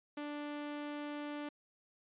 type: tone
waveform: sawtooth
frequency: 293.7 Hz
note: D4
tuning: in tune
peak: -36 dBFS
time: 0.17-1.49 s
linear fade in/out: 5 ms
effects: resampled to 8000 Hz